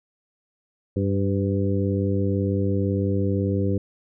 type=harmonic tone with a mistuned harmonic; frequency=98 Hz; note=G2; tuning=in tune; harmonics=1 / 2 / 3 / 4 / 5; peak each=-23 / -26 / -28 / -29 / -30 dBFS; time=0.96-3.78 s; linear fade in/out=5 ms; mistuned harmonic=5; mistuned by=+27 cents; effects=none

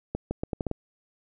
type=accelerating click train; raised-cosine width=2 ms; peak=-15 dBFS; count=7; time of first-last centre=0.15-0.713 s; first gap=160 ms; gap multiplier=0.78; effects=none

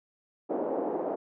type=band-pass noise; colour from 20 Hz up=white; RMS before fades=-31 dBFS; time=0.49-1.16 s; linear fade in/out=20 ms; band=280 to 640 Hz; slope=24 dB/octave; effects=none

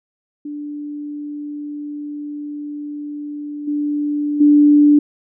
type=tone with level steps; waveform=sine; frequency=293.7 Hz; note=D4; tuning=in tune; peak=-25 / -17 / -7 dBFS; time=0.45-4.99 s; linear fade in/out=5 ms; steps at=3.67 / 4.4 s; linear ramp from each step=10 ms; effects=none

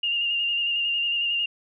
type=tone with vibrato; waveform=sine; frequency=2813 Hz; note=F7; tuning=12 cents sharp; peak=-22 dBFS; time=0.03-1.46 s; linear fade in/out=5 ms; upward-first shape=square; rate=11 Hz; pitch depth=21 cents each way; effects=none

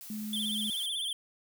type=noise; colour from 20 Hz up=blue; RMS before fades=-46 dBFS; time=0.01-0.86 s; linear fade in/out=0 ms
type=tone; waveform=sine; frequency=213.4 Hz; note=G#3; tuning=47 cents sharp; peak=-35 dBFS; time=0.1-0.7 s; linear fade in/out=2 ms
type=tone with vibrato; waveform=square; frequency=3320 Hz; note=G#7; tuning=1 cent flat; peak=-32 dBFS; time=0.33-1.13 s; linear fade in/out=2 ms; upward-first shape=sine; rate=16 Hz; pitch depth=110 cents each way
effects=none

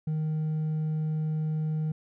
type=tone with hard clipping; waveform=sine; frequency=155.5 Hz; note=D#3; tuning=1 cent flat; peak=-27 dBFS; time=0.07-1.92 s; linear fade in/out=5 ms; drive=2 dB; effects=none

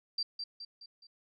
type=tone with echo; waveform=sine; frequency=4699 Hz; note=D8; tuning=in tune; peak=-30 dBFS; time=0.18-0.23 s; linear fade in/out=5 ms; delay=210 ms; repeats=4; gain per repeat=-6 dB; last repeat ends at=1.07 s; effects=none

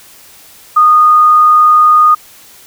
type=tone; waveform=sine; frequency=1231 Hz; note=D#6; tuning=19 cents flat; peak=-3 dBFS; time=0.76-2.15 s; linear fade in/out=10 ms; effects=white hiss -39 dBFS RMS until 2.66 s

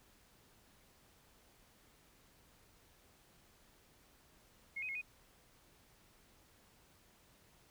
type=tone with pitch steps; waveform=sine; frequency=2159 / 2514 / 2164 / 2488 Hz; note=C#7 / D#7 / C#7 / D#7; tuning=-46 / +17 / -42 / -1 cents; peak=-39 dBFS; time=4.76-5.016 s; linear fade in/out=10 ms; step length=64 ms; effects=pink hiss -67 dBFS RMS until 7.7 s

